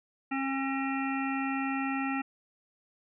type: harmonic tone with a mistuned harmonic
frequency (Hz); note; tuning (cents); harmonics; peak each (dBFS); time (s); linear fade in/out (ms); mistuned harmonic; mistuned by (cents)
270; C#4; -45; 1 / 3 / 5 / 7 / 9 / 10; -31 / -36 / -38 / -39 / -41 / -41; 0.31-2.22; 10; 9; -24
effects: none